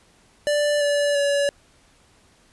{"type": "tone with pitch steps", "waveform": "square", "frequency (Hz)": [587.3, 577.9, 568.6], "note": ["D5", "D5", "C#5"], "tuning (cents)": [0, -28, 44], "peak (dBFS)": -19, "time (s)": [0.47, 1.49], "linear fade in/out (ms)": 0, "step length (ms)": 340, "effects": ["pink hiss -57 dBFS RMS until 2.52 s", "resampled to 24000 Hz"]}